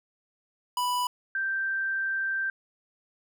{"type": "tone pair in turn", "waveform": ["square", "sine"], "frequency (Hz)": [987.8, 1568], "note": ["B5", "G6"], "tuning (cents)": [0, 0], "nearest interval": "minor sixth", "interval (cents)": 800, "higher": "second", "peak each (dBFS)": -26, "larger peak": "neither", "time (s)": [[0.77, 1.07], [1.35, 2.5]], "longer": "second", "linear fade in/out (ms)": 2, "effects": []}